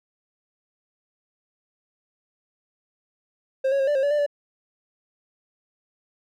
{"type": "tone with pitch steps", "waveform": "triangle", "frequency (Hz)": [531, 553, 538, 587, 535, 573, 592, 579], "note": ["C5", "C#5", "C5", "D5", "C5", "D5", "D5", "D5"], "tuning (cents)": [25, -4, 48, -1, 38, -43, 14, -25], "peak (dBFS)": -17, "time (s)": [3.64, 4.264], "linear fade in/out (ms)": 10, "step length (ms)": 78, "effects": []}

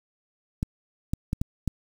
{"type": "clicks", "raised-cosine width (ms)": 5, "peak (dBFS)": -13, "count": 5, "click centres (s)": [0.629, 1.135, 1.331, 1.415, 1.677], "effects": ["7-bit"]}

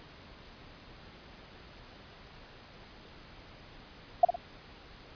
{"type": "tone with echo", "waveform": "sine", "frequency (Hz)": 698.5, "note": "F5", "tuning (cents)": 0, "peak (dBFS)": -14, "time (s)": [4.23, 4.25], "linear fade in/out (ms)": 5, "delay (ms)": 55, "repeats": 2, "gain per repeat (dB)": -9, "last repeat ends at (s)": 4.36, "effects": ["pink hiss -52 dBFS RMS until 5.15 s", "resampled to 11025 Hz"]}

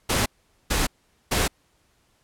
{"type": "noise bursts", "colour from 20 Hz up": "pink", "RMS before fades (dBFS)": -22, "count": 3, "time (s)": [0.09, 1.48], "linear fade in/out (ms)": 10, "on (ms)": 170, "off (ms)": 440, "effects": ["pink hiss -65 dBFS RMS until 2.23 s", "low-pass 12000 Hz 12 dB/octave"]}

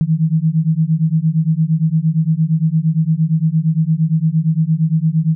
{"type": "beating tone pair", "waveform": "sine", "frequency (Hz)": [155.56, 164.26], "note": ["D#3", "E3"], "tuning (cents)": [0, -6], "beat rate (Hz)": 8.7, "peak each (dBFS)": -15, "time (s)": [0.01, 5.35], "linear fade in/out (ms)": 0, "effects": []}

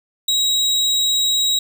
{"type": "tone", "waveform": "35% pulse", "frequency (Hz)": 3829, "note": "A#7", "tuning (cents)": 46, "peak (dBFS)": -13, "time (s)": [0.28, 1.59], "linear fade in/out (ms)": 5, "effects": []}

